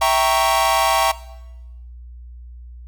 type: chord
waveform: 45% pulse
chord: E diminished seventh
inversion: none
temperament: equal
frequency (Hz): 659.3 / 784 / 932.3 / 1108.7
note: E5 / G5 / Bb5 / Db6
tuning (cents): 0 / 0 / 0 / 0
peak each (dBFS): -20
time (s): 0.01-1.12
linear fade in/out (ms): 10
effects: noise-tail reverb RT60 1.0 s tail -19 dB re dry + added 60 Hz sine -35 dBFS peak until 2.87 s